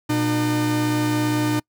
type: tone pair together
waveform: 45% pulse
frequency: 120 / 302.4 Hz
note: B2 / D#4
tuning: -49 / -49 cents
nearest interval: octave + major third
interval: 1600 cents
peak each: -24 / -20 dBFS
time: 0.09-1.6 s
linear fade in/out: 10 ms
effects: noise-tail reverb RT60 0.1 s tail -26 dB re dry